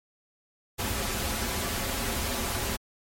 pink noise with comb filter, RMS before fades -30 dBFS, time 0.78-2.77 s, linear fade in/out 20 ms, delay 6.5 ms, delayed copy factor -0.55, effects MP3 64 kbps

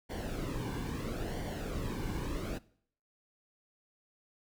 brown noise with flanger, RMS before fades -37 dBFS, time 0.09-2.59 s, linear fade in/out 20 ms, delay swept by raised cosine 0.77 to 1.58 ms, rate 0.75 Hz, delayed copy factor -0.65, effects noise-tail reverb RT60 0.6 s tail -21 dB re dry

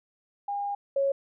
sine tone pair in turn, 809 / 551.2 Hz, G#5 / C#5, -46 / -10 cents, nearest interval perfect fifth, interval 664 cents, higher first, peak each -28 / -22 dBFS, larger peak second, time 0.48-0.75 / 0.96-1.12 s, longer first, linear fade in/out 5 ms, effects none

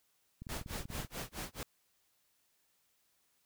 click train, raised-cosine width 5 ms, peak -33 dBFS, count 14, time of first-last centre 0.42-1.048 s, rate 20.7 Hz
pink noise with tremolo, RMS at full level -40 dBFS, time 0.49-1.63 s, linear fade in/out 0 ms, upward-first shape sine, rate 4.6 Hz, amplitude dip 100%
effects white hiss -75 dBFS RMS until 3.45 s

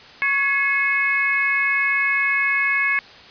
sine tone cluster, 1113 / 1681 / 2178 / 2557 Hz, C#6 / G#6 / C#7 / D#7, +7 / +20 / -31 / +47 cents, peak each -28 / -22 / -19 / -28 dBFS, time 0.22-2.99 s, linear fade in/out 0 ms, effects white hiss -43 dBFS RMS until 3.3 s + resampled to 11025 Hz

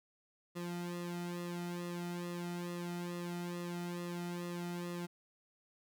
sawtooth tone with flanger, 174.61 Hz, F3, in tune, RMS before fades -41 dBFS, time 0.55-5.07 s, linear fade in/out 20 ms, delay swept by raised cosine 1.3 to 1.82 ms, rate 2.3 Hz, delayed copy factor -1, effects none

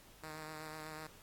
5% pulse tone with vibrato, 155.56 Hz, D#3, in tune, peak -34 dBFS, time 0.23-1.07 s, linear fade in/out 5 ms, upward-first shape sine, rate 8 Hz, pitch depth 21 cents each way, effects pink hiss -60 dBFS RMS until 1.22 s + AAC 64 kbps

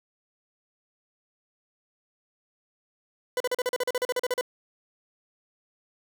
40% pulse tone bursts, 499.1 Hz, B4, 18 cents sharp, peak -23 dBFS, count 15, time 3.37-4.411 s, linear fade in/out 2 ms, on 33 ms, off 39 ms, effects none

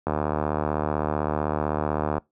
click train, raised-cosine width 1 ms, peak -10 dBFS, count 161, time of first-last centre 0.07-2.181 s, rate 75.8 Hz, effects noise-tail reverb RT60 0.2 s tail -25 dB re dry + high-pass 60 Hz 12 dB/octave

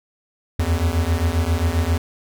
square beating tone pair, 79.6 / 87.1 Hz, D#2 / F2, +40 / -4 cents, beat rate 7.5 Hz, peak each -21 dBFS, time 0.59-1.98 s, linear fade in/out 5 ms, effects none

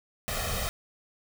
pink noise with comb filter, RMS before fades -31 dBFS, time 0.28-0.69 s, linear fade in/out 0 ms, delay 1.6 ms, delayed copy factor +0.95, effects none

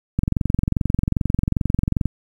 click train, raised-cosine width 5 ms, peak -6 dBFS, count 43, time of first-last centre 0.19-2.057 s, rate 22.5 Hz, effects 8-bit

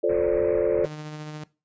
sine chord, D minor seventh, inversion first, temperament just, 352.4 / 440.5 / 528.6 / 587.3 Hz, F4 / A4 / C5 / D5, +16 / +2 / +18 / 0 cents, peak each -26 / -23 / -26 / -25 dBFS, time 0.03-0.86 s, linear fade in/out 10 ms
pink low-pass noise, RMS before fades -38 dBFS, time 0.09-0.86 s, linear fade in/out 5 ms, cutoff 2400 Hz, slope 96 dB/octave
sawtooth tone with tremolo, 152.3 Hz, D#3, 37 cents flat, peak -29 dBFS, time 0.84-1.44 s, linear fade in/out 5 ms, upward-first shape sine, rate 14 Hz, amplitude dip 30%
effects noise-tail reverb RT60 0.3 s tail -20 dB re dry + resampled to 16000 Hz

